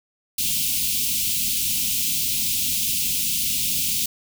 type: band-stop noise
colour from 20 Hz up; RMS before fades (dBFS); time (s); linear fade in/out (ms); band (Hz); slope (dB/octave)
white; -23; 0.38-4.06; 5; 270 to 2500; 48
effects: none